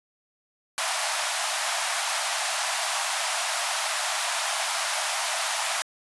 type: high-pass noise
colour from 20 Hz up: pink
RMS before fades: -27 dBFS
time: 0.78-5.82 s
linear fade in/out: 0 ms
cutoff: 620 Hz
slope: 96 dB/octave
effects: resampled to 24000 Hz